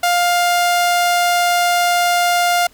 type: tone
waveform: sawtooth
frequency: 703 Hz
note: F5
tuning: 11 cents sharp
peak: -9 dBFS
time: 0.03-2.67 s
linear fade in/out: 5 ms
effects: pink hiss -50 dBFS RMS until 2.73 s